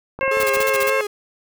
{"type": "clicks", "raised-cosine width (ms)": 1, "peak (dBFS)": -18, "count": 8, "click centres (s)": [0.19, 0.231, 0.279, 0.371, 0.401, 0.433, 0.571, 0.604]}
{"type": "harmonic tone", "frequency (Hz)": 536, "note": "C5", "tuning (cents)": 42, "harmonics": [1, 2, 3, 4, 5], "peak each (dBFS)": [-20, -24, -26, -25, -27], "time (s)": [0.21, 1.01], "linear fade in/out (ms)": 0}
{"type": "tone with vibrato", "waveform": "45% pulse", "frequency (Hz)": 422.4, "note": "G#4", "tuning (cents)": 29, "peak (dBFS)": -23, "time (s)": [0.31, 1.07], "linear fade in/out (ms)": 5, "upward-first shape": "sine", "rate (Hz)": 3.5, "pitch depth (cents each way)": 66}
{"type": "noise bursts", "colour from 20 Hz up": "white", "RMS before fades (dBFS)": -26, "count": 8, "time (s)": [0.4, 0.899], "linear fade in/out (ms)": 2, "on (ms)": 30, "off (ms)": 37}
{"effects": []}